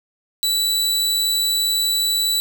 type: tone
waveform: sawtooth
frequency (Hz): 3951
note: B7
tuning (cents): 0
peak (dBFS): -14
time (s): 0.43-2.4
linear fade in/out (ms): 0
effects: none